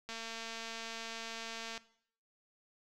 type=click train; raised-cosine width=0.2 ms; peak=-26 dBFS; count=384; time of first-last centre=0.09-1.777 s; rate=227 Hz; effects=noise-tail reverb RT60 0.6 s tail -17 dB re dry